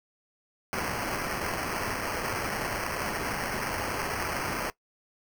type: noise with sample-and-hold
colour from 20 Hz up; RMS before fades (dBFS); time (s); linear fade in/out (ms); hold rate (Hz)
violet; -32; 0.73-4.7; 0; 3675
effects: noise-tail reverb RT60 0.1 s tail -19 dB re dry